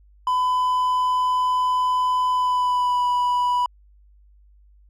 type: tone with pitch glide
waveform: triangle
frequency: 1005 to 983.7 Hz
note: B5 to B5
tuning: +30 to -7 cents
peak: -16 dBFS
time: 0.27-3.66 s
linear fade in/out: 2 ms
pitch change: -37 cents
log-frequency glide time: 2.31-3.06 s
effects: added 50 Hz sine -50 dBFS peak until 4.89 s